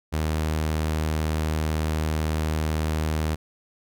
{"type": "tone", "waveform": "sawtooth", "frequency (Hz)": 78, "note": "D#2", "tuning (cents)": 5, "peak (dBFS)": -19, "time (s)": [0.12, 3.36], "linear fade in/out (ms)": 20, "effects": []}